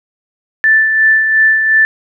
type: tone with tremolo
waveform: sine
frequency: 1762 Hz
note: A6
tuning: 2 cents sharp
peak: -5 dBFS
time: 0.64-1.85 s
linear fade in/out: 0 ms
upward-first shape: sine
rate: 2.8 Hz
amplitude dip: 45%
effects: none